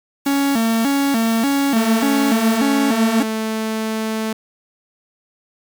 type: noise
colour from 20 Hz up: white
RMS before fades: -34 dBFS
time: 0.25-2.58 s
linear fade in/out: 10 ms
type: tone with vibrato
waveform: 45% pulse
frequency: 251.3 Hz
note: B3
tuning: 30 cents sharp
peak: -15 dBFS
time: 0.26-3.23 s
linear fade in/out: 5 ms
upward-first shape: square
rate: 1.7 Hz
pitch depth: 180 cents each way
type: tone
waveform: sawtooth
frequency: 220 Hz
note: A3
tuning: in tune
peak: -16 dBFS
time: 1.76-4.33 s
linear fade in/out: 5 ms
effects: none